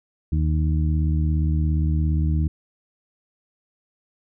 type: harmonic tone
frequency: 77.3 Hz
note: D#2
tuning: 11 cents flat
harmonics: 1 / 2 / 3 / 4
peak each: -19 / -24 / -33 / -32 dBFS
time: 0.32-2.48 s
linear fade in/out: 5 ms
effects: none